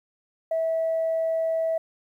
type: tone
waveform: sine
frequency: 651 Hz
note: E5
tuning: 22 cents flat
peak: -21 dBFS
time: 0.51-1.78 s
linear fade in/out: 5 ms
effects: tanh soft clip ceiling -18 dBFS + 10-bit